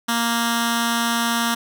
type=tone with notch filter; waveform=10% pulse; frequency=233.1 Hz; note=A#3; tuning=in tune; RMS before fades=-21 dBFS; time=0.08-1.55 s; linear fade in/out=10 ms; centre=510 Hz; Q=0.53; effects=none